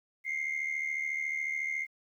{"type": "tone pair together", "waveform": "sine", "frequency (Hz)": [2093, 2167], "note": ["C7", "C#7"], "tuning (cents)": [0, -40], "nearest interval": "minor second", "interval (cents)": 60, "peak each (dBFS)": [-31, -34], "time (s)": [0.24, 1.87], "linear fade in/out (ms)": 50, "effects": ["tanh soft clip ceiling -27 dBFS", "11-bit"]}